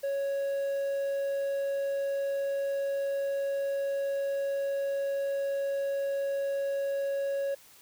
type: tone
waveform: triangle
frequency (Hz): 554.4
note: C#5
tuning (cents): 0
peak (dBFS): -26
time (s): 0.03-7.55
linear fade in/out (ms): 10
effects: white hiss -56 dBFS RMS until 7.81 s